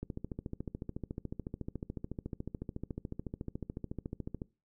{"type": "click train", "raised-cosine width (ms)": 3, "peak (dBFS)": -25, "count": 62, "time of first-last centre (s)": [0.03, 4.418], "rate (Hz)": 13.9, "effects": ["noise-tail reverb RT60 0.3 s tail -22 dB re dry"]}